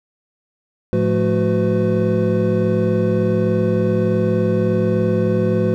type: tone cluster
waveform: triangle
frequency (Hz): 108.5 / 175.8 / 217.2 / 368.2 / 504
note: A2 / F3 / A3 / F#4 / B4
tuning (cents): -24 / +12 / -22 / -8 / +35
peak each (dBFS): -19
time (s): 0.93-5.74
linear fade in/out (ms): 0
effects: none

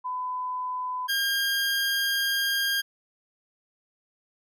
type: tone pair in turn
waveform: sine / 20% pulse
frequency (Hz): 1005 / 1611.5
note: B5 / G6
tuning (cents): +30 / +47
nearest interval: minor sixth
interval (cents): 817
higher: second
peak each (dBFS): -28 / -19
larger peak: second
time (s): 0.04-1.08 / 1.08-2.82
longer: second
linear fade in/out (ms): 20
effects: none

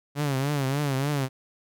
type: tone with vibrato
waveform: sawtooth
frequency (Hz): 139.8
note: C#3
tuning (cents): +15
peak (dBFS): -20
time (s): 0.15-1.29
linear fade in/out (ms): 50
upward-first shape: triangle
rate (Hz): 3.4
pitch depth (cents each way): 130
effects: none

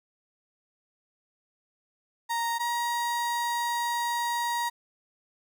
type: tone pair in turn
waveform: 35% pulse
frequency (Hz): 932.3 / 948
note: A#5 / A#5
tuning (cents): 0 / +29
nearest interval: unison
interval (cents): 29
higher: second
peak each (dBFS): -25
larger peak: neither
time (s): 2.29-2.59 / 2.59-4.7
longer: second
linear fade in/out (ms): 20
effects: none

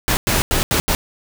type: noise bursts at uneven times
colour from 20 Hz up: pink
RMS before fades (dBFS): -17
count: 5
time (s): 0.08-0.17 / 0.27-0.42 / 0.51-0.63 / 0.71-0.8 / 0.88-0.95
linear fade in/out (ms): 0
effects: none

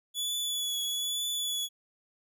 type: tone with vibrato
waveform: sawtooth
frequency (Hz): 3418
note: G#7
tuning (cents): +49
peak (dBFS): -27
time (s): 0.14-1.69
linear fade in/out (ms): 50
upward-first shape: triangle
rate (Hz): 1.1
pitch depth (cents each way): 28
effects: none

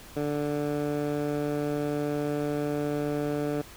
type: tone with band-pass filter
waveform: 15% pulse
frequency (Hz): 146.83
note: D3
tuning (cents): 0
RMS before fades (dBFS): -29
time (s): 0.16-3.62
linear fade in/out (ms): 10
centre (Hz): 410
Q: 0.71
effects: pink hiss -48 dBFS RMS until 3.76 s

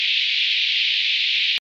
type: band-pass noise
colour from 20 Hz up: white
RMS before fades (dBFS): -20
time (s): 0-1.58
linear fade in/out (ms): 0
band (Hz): 2300 to 3900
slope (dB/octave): 48
effects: MP3 64 kbps

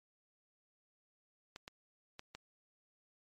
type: clicks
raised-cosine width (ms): 0.2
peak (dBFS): -29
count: 4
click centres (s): 1.561 / 1.679 / 2.194 / 2.35
effects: MP3 64 kbps

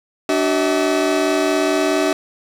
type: tone cluster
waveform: 40% pulse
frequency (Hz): 293.5 / 378.2 / 644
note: D4 / F#4 / E5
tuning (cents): -1 / +38 / -41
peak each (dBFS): -19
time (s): 0.29-2.13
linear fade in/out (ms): 2
effects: low-pass 9000 Hz 12 dB/octave + 7-bit

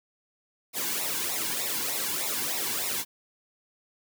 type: noise with flanger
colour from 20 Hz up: white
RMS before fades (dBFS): -30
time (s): 0.73-3.05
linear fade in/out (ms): 50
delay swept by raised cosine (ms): 0.63 to 1.63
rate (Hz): 3.3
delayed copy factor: -0.8
effects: none

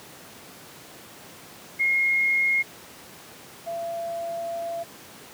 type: tone pair in turn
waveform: sine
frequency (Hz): 2148 / 676.6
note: C7 / E5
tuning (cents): +45 / +45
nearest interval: octave + minor sixth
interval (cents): 2000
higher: first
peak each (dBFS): -19 / -28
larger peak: first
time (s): 1.79-2.63 / 3.66-4.84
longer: second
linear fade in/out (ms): 20
effects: pink hiss -45 dBFS RMS until 5.33 s + high-pass 150 Hz 12 dB/octave

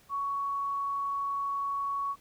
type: tone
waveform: sine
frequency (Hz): 1117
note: C#6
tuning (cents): +13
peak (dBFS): -29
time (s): 0.09-2.16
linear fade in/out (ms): 50
effects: pink hiss -61 dBFS RMS until 2.2 s

